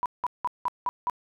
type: tone bursts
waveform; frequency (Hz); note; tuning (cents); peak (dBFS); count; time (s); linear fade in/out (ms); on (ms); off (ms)
sine; 986; B5; -3; -23; 6; 0.03-1.098; 0; 28; 180
effects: none